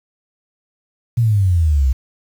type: exponential sweep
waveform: sine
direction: down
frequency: 121.4 to 62.6 Hz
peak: -11 dBFS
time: 1.17-1.93 s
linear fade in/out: 10 ms
effects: 7-bit